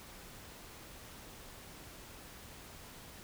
silence, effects pink hiss -52 dBFS RMS until 3.23 s

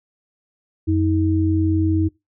sine tone pair together, 90.4 / 318.5 Hz, F#2 / D#4, -40 / +41 cents, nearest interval octave + minor seventh, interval 2181 cents, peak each -18 dBFS, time 0.87-2.09 s, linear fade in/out 20 ms, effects noise-tail reverb RT60 0.2 s tail -21 dB re dry

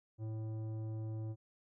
triangle tone with tanh clipping, 110 Hz, A2, in tune, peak -40 dBFS, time 0.18-1.36 s, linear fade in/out 50 ms, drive 16 dB, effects none

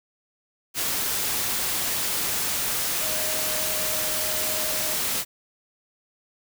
sine tone in noise, 622.3 Hz, D#5, in tune, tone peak -35 dBFS, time 2.99-4.98 s, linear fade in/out 50 ms, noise white, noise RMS -26 dBFS, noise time 0.74-5.25 s, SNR -12 dB, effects none

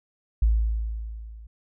sine tone with level ramp, 55 Hz, A1, in tune, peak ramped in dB -15 to -41 dBFS, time 0.42-1.47 s, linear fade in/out 5 ms, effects none

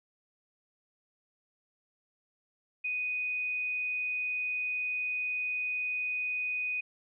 sine tone, 2489 Hz, D#7, in tune, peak -30 dBFS, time 2.84-6.81 s, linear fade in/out 10 ms, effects none

